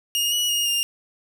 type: tone with pitch steps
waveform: sawtooth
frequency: 2848 / 2926 / 2858 / 2808 Hz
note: F7 / F#7 / F7 / F7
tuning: +33 / -20 / +39 / +9 cents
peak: -17 dBFS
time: 0.15-0.83 s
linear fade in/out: 0 ms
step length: 170 ms
effects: none